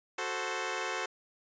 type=chord; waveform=10% pulse; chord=F# diminished; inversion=none; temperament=equal; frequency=370 / 440 / 523.3 Hz; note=F#4 / A4 / C5; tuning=0 / 0 / 0 cents; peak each=-29 dBFS; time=0.18-1.06 s; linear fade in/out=5 ms; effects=resampled to 16000 Hz